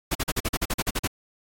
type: noise bursts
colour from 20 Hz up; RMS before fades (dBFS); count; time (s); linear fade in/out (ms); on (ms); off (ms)
pink; -25; 12; 0.11-1.076; 10; 42; 42
effects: AAC 64 kbps